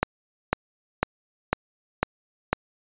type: click train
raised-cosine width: 0.5 ms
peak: -4 dBFS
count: 6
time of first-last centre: 0.03-2.53 s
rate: 2 Hz
effects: resampled to 8000 Hz